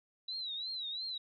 sine tone with vibrato, 3927 Hz, B7, 11 cents flat, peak -37 dBFS, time 0.28-1.18 s, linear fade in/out 5 ms, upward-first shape triangle, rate 2.9 Hz, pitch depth 140 cents each way, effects none

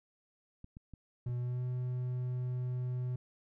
clicks, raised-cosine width 5 ms, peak -36 dBFS, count 4, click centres 0.644 / 0.769 / 0.937 / 1.291 s
triangle tone with pitch glide, 122.2 to 125.27 Hz, B2 to B2, -18 to +25 cents, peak -31 dBFS, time 1.26-3.16 s, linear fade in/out 5 ms, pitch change +43 cents, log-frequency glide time 1.37-1.63 s
effects none

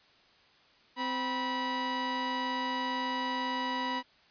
sawtooth tone pair together, 258.2 / 974.8 Hz, C4 / B5, -23 / -23 cents, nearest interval octave + major seventh, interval 2300 cents, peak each -32 / -28 dBFS, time 0.96-4.03 s, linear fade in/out 50 ms, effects white hiss -62 dBFS RMS until 4.3 s + resampled to 11025 Hz

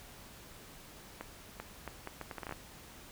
accelerating click train, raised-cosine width 0.5 ms, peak -25 dBFS, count 12, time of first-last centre 1.21-2.524 s, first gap 390 ms, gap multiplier 0.71, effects pink hiss -53 dBFS RMS until 3.11 s

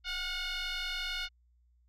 sine tone with frequency modulation, 698.5 Hz, F5, in tune, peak -31 dBFS, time 0.04-1.29 s, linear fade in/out 50 ms, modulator 723 Hz, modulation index 5.4, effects tanh soft clip ceiling -32 dBFS + added 60 Hz sine -64 dBFS peak until 1.88 s

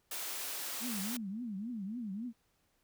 white high-pass noise, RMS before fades -40 dBFS, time 0.11-1.17 s, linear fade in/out 5 ms, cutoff 340 Hz, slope 12 dB/octave
sine tone with vibrato, 216.9 Hz, A3, 25 cents flat, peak -37 dBFS, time 0.8-2.33 s, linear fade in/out 50 ms, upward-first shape triangle, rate 3.6 Hz, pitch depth 280 cents each way
effects pink hiss -75 dBFS RMS until 2.83 s

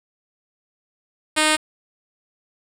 5% pulse tone with low-pass filter, 308.6 Hz, D#4, 14 cents flat, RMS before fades -18 dBFS, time 1.36-1.57 s, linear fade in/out 20 ms, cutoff 8700 Hz, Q 1.9, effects 7-bit

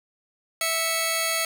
10% pulse tone pair together, 656 / 2219 Hz, E5 / C#7, -9 / +1 cents, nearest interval octave + major sixth, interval 2110 cents, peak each -17 dBFS, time 0.61-1.45 s, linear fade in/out 2 ms, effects none

